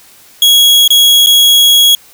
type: tone with dropouts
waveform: 40% pulse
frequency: 3322 Hz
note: G#7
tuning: in tune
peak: -3 dBFS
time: 0.42-1.95 s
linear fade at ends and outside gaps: 2 ms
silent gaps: 0.878-0.904 / 1.262-1.269 s
effects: white hiss -41 dBFS RMS until 2.13 s